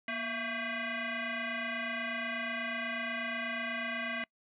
sine tone with frequency modulation, 210.9 Hz, G#3, 27 cents sharp, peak -33 dBFS, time 0.08-4.24 s, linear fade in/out 2 ms, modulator 450 Hz, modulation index 5.5, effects noise-tail reverb RT60 0.1 s tail -26 dB re dry

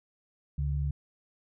sine tone pair together, 71 / 142 Hz, C#2 / C#3, +42 / +42 cents, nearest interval octave, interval 1200 cents, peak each -29 / -31 dBFS, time 0.58-0.91 s, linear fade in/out 5 ms, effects none

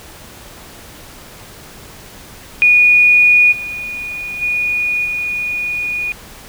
sine tone with level steps, 2455 Hz, D#7, 24 cents flat, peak -6 / -22 / -14 / -17 dBFS, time 2.62-6.12 s, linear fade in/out 0 ms, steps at 3.51 / 4.41 / 5.04 s, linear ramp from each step 20 ms, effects pink hiss -37 dBFS RMS until 6.48 s

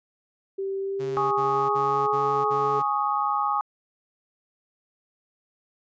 sine tone with pitch glide, 389.1 to 424.3 Hz, G4 to G#4, -13 to +37 cents, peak -26 dBFS, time 0.58-2.8 s, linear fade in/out 10 ms, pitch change +150 cents, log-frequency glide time 0.79-2.23 s
sawtooth tone bursts, 138.59 Hz, C#3, in tune, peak -31 dBFS, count 5, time 0.99-2.828 s, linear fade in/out 20 ms, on 330 ms, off 47 ms
sine chord, Ab suspended fourth, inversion none, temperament just, 830.6 / 1107.5 / 1245.9 Hz, Ab5 / Db6 / Eb6, 0 / -2 / +2 cents, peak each -26 / -27 / -26 dBFS, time 1.17-3.61 s, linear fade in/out 0 ms
effects resampled to 16000 Hz

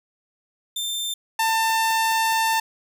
sawtooth tone pair in turn, 3581 / 895.2 Hz, A7 / A5, +30 / +30 cents, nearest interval 2 octaves, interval 2400 cents, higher first, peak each -22 / -15 dBFS, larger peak second, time 0.76-1.14 / 1.39-2.6 s, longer second, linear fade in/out 5 ms, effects none

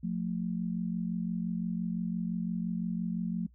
sine tone pair together, 176.86 / 222.7 Hz, F3 / A3, +22 / +21 cents, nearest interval major third, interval 399 cents, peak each -32 / -34 dBFS, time 0.03-3.47 s, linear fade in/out 10 ms, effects noise-tail reverb RT60 0.1 s tail -25 dB re dry + added 60 Hz sine -56 dBFS peak until 3.54 s

